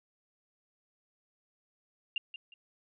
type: tone with echo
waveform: sine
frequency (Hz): 2794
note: F7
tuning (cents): 0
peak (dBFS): -29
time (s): 2.16-2.18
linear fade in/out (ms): 2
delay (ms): 180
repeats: 2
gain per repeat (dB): -11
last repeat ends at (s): 2.54
effects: none